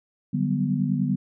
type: chord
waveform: sine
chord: G major seventh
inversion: second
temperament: equal with one note detuned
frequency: 146.83 / 185.85 / 196 / 246.9 Hz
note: D3 / F#3 / G3 / B3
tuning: 0 / +8 / 0 / 0 cents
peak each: -26 / -28 / -27 / -26 dBFS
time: 0.33-1.16 s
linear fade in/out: 10 ms
effects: none